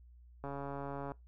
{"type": "click train", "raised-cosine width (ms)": 1, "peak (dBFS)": -28, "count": 96, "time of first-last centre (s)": [0.44, 1.119], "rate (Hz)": 140, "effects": ["noise-tail reverb RT60 0.2 s tail -22 dB re dry", "added 60 Hz sine -55 dBFS peak until 1.27 s"]}